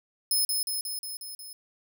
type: tone with echo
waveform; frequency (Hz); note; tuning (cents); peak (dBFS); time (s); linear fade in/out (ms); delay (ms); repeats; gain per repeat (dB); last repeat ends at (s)
5% pulse; 5180; E8; -31; -17; 0.31-0.45; 2; 180; 6; -3; 1.53
effects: none